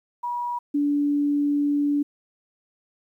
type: tone pair in turn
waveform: sine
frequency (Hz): 965 / 289.1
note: B5 / D4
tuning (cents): -40 / -27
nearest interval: octave + major sixth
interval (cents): 2087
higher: first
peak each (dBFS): -25 / -19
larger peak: second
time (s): 0.23-0.59 / 0.74-2.03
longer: second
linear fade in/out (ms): 10
effects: 10-bit